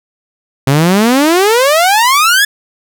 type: exponential sweep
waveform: sawtooth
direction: up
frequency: 130.81 to 1735 Hz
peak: -3 dBFS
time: 0.67-2.45 s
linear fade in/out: 5 ms
effects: none